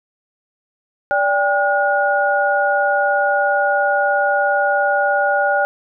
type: tone cluster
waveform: sine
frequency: 580 / 797 / 1441 Hz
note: D5 / G5 / F#6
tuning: -22 / +28 / -46 cents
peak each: -18 dBFS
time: 1.11-5.65 s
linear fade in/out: 0 ms
effects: none